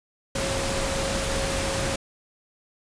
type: tone in noise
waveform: sine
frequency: 544 Hz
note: C#5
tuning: 33 cents flat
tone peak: -30 dBFS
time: 0.35-1.96 s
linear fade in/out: 5 ms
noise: pink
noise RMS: -27 dBFS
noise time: 0.35-1.96 s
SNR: -6 dB
effects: resampled to 22050 Hz